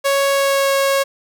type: tone with pitch glide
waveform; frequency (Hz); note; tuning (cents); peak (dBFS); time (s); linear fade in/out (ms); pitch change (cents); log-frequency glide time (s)
sawtooth; 554.4 to 549; C#5 to C#5; 0 to -17; -10; 0.04-1.04; 20; -17; 0.29-0.72
effects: none